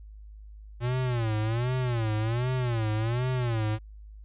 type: tone with vibrato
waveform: square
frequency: 117.5 Hz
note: A#2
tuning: 14 cents sharp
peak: -26 dBFS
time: 0.8-3.79 s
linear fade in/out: 50 ms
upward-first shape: sine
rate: 1.3 Hz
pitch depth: 160 cents each way
effects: added 52 Hz sine -43 dBFS peak until 4.24 s + resampled to 8000 Hz

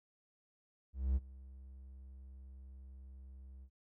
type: tone with ADSR envelope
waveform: triangle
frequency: 65.7 Hz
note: C2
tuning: 8 cents sharp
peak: -26 dBFS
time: 0.93-3.7 s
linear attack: 230 ms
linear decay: 34 ms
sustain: -22 dB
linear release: 69 ms
effects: none

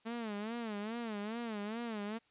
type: tone with vibrato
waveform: sawtooth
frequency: 220 Hz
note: A3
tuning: in tune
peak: -34 dBFS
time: 0.05-2.19 s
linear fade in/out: 20 ms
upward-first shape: sine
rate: 2.4 Hz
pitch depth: 140 cents each way
effects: white hiss -71 dBFS RMS until 2.3 s + resampled to 8000 Hz

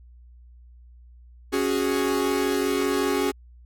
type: chord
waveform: 45% pulse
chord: C# suspended fourth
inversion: none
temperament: equal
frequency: 277.2 / 370 / 415.3 Hz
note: C#4 / F#4 / G#4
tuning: 0 / 0 / 0 cents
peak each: -26 dBFS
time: 1.52-3.32 s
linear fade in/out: 20 ms
effects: added 60 Hz sine -46 dBFS peak until 3.65 s + AAC 64 kbps

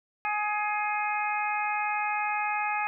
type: harmonic tone with a mistuned harmonic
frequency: 418.6 Hz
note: G#4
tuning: 14 cents sharp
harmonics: 2 / 3 / 4 / 5 / 6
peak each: -29 / -34 / -36 / -36 / -33 dBFS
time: 0.25-2.87 s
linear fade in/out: 0 ms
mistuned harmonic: 5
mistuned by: +25 cents
effects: none

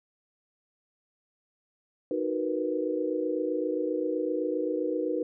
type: chord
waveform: sine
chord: B major seventh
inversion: first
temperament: equal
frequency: 311.1 / 370 / 466.2 / 493.9 Hz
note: D#4 / F#4 / A#4 / B4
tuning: 0 / 0 / 0 / 0 cents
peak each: -31 / -33 / -34 / -31 dBFS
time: 2.11-5.23 s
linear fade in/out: 2 ms
effects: none

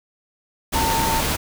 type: tone in noise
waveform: sine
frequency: 900 Hz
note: A5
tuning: 39 cents sharp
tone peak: -21 dBFS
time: 0.74-1.21 s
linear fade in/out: 20 ms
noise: pink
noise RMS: -22 dBFS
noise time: 0.72-1.37 s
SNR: -2 dB
effects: none

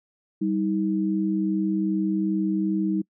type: tone pair together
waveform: sine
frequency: 194.88 / 317.4 Hz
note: G3 / D#4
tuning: -10 / +35 cents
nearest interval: minor sixth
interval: 845 cents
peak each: -24 dBFS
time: 0.41-3.02 s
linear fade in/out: 10 ms
effects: noise-tail reverb RT60 0.1 s tail -25 dB re dry

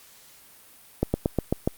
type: slowing click train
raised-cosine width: 2 ms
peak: -8 dBFS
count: 6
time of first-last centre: 1.03-1.675 s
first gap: 110 ms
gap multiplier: 1.08
effects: white hiss -52 dBFS RMS until 1.77 s + Opus 48 kbps

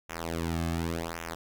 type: tone with flanger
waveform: sawtooth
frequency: 83.2 Hz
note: E2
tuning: 17 cents sharp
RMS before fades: -33 dBFS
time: 0.09-1.35 s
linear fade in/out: 10 ms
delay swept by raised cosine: 0.22 to 2.12 ms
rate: 0.89 Hz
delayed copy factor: -0.95
effects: none

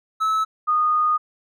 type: tone pair in turn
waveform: triangle / sine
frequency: 1300 / 1232 Hz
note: E6 / D#6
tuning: -24 / -17 cents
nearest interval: minor second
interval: 93 cents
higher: first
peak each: -16 dBFS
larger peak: neither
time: 0.2-0.45 / 0.67-1.18 s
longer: second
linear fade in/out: 20 ms
effects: none

